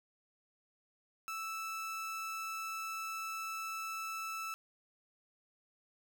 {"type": "tone", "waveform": "30% pulse", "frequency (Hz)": 1316, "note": "E6", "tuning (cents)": -3, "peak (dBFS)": -36, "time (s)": [1.28, 4.54], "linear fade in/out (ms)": 0, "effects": []}